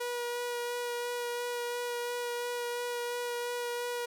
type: tone with vibrato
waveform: sawtooth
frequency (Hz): 482.8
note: B4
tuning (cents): -39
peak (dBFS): -29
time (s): 0-4.06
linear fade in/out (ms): 10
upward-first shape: sine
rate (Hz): 2.9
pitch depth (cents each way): 11
effects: none